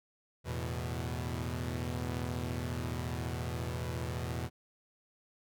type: chord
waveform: sawtooth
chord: E suspended fourth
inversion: none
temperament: equal with one note detuned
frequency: 82.41 / 108.99 / 123.47 Hz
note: E2 / A2 / B2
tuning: 0 / -16 / 0 cents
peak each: -34 / -38 / -34 dBFS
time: 0.44-4.5 s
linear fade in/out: 50 ms
effects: none